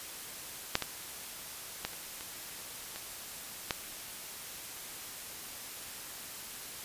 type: clicks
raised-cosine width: 0.2 ms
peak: -8 / -15 / -15 / -29 / -26 / -25 / -12 dBFS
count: 7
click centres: 0.754 / 0.823 / 1.85 / 1.933 / 2.209 / 2.96 / 3.708 s
effects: white hiss -44 dBFS RMS until 6.84 s + resampled to 32000 Hz